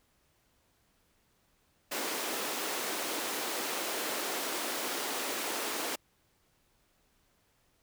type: high-pass noise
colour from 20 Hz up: pink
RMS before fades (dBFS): -35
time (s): 1.91-5.96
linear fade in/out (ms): 10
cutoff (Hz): 290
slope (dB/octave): 24
effects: pink hiss -71 dBFS RMS until 7.82 s